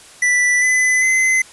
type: tone with pitch steps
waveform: square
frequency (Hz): 1975.5 / 2011 / 2048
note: B6 / B6 / C7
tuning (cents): 0 / +31 / -38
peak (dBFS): -13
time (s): 0.22-1.42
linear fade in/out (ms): 5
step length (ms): 400
effects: white hiss -42 dBFS RMS until 1.52 s + resampled to 24000 Hz